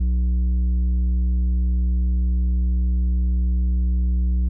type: tone with tanh clipping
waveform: sine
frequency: 61.3 Hz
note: B1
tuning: 12 cents flat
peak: -18 dBFS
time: 0-4.49 s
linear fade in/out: 10 ms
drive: 7 dB
effects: none